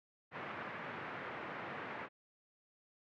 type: band-pass noise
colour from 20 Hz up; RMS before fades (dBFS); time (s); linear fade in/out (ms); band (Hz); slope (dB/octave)
white; -45; 0.31-2.09; 50; 110 to 2000; 24
effects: none